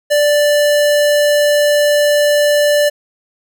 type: tone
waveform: square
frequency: 587.3 Hz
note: D5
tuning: in tune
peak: -10 dBFS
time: 0.1-2.9 s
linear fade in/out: 20 ms
effects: none